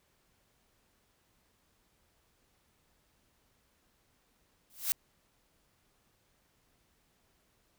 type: noise with exponential growth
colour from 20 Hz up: blue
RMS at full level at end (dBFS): -26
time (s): 4.7-4.92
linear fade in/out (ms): 0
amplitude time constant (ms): 47
effects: pink hiss -72 dBFS RMS until 7.78 s